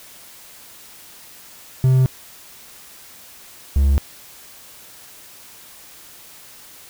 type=tone pair in turn; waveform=triangle; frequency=130 / 69.36 Hz; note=C3 / C#2; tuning=-11 / +2 cents; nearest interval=major seventh; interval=1087 cents; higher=first; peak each=-9 / -10 dBFS; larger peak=first; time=1.84-2.06 / 3.76-3.98 s; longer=neither; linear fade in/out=0 ms; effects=white hiss -43 dBFS RMS until 6.89 s